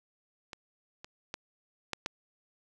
clicks, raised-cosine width 0.2 ms, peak -24 / -27 / -19 / -15 / -15 dBFS, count 5, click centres 0.532 / 1.045 / 1.341 / 1.933 / 2.061 s, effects none

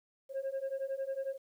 sine beating tone pair, 533 / 544 Hz, C5 / C#5, +32 / -33 cents, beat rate 11 Hz, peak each -36 / -35 dBFS, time 0.29-1.38 s, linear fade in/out 50 ms, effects tanh soft clip ceiling -31 dBFS + 11-bit

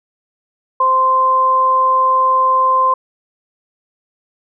sine tone pair together, 520.5 / 1041 Hz, C5 / C6, -9 / -9 cents, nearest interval octave, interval 1200 cents, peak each -21 / -10 dBFS, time 0.8-2.94 s, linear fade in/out 5 ms, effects none

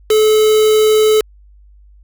triangle tone with quantisation, 431.5 Hz, A4, 34 cents flat, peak -6 dBFS, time 0.1-1.21 s, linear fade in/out 5 ms, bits 3, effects added 50 Hz sine -41 dBFS peak until 2.03 s

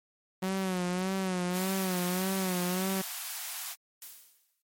sawtooth tone with vibrato, 185 Hz, F#3, in tune, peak -25 dBFS, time 0.42-3.02 s, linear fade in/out 10 ms, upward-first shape sine, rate 1.7 Hz, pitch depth 66 cents each way
white high-pass noise, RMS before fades -38 dBFS, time 1.52-3.76 s, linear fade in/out 50 ms, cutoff 650 Hz, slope 96 dB/octave
blue noise with exponential decay, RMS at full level -41 dBFS, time 4.02-4.62 s, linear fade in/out 1 ms, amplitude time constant 130 ms
effects MP3 64 kbps

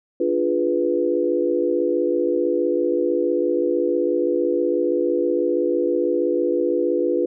sine chord, D diminished seventh, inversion none, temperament equal, 293.7 / 349.2 / 415.3 / 493.9 Hz, D4 / F4 / Ab4 / Cb5, 0 / 0 / 0 / 0 cents, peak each -25 / -21 / -26 / -22 dBFS, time 0.2-7.26 s, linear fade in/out 5 ms, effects none

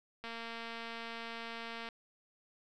click train, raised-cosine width 0.3 ms, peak -28 dBFS, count 380, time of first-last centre 0.24-1.888 s, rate 230 Hz, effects none

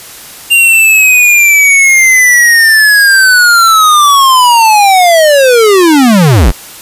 square linear sweep, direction down, 2794 to 35.44 Hz, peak -3 dBFS, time 0.5-6.52 s, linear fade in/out 20 ms, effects white hiss -29 dBFS RMS until 6.81 s + resampled to 32000 Hz

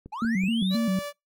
click train, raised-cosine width 3 ms, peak -28 dBFS, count 4, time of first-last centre 0.06-0.626 s, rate 5.3 Hz
triangle linear sweep, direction up, 778 to 4166 Hz, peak -30 dBFS, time 0.12-0.77 s, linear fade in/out 10 ms
sine tone with vibrato, 207.7 Hz, G#3, in tune, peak -22 dBFS, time 0.22-0.99 s, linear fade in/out 2 ms, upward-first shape square, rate 3.8 Hz, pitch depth 170 cents each way
sawtooth tone, 580 Hz, D5, 22 cents flat, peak -28 dBFS, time 0.7-1.13 s, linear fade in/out 50 ms
effects noise-tail reverb RT60 0.2 s tail -25 dB re dry

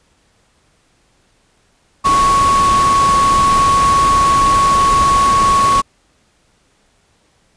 sine tone in noise, 1108.7 Hz, C#6, in tune, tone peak -9 dBFS, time 2.04-5.82 s, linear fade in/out 20 ms, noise pink, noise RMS -20 dBFS, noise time 2.04-5.82 s, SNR +8 dB, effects pink hiss -57 dBFS RMS until 7.56 s + resampled to 22050 Hz

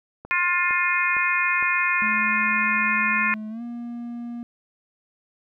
click train, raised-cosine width 1 ms, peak -24 dBFS, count 4, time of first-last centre 0.25-1.626 s, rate 2.18 Hz
harmonic tone, 353.7 Hz, F4, 22 cents sharp, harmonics 3 / 4 / 5 / 6 / 7, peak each -26 / -28 / -25 / -26 / -24 dBFS, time 0.31-3.34 s, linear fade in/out 0 ms
triangle tone with pitch glide, 215.4 to 237.6 Hz, A3 to A#3, -37 to +33 cents, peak -28 dBFS, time 2.02-4.43 s, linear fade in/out 0 ms, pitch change +170 cents, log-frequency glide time 3.49-3.62 s
effects none

